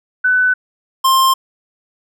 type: tone pair in turn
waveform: sine / square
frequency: 1500 / 1056.1 Hz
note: F#6 / C6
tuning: +23 / +16 cents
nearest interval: tritone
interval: 607 cents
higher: first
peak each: -10 dBFS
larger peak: neither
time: 0.24-0.54 / 1.04-1.34 s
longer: neither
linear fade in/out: 10 ms
effects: none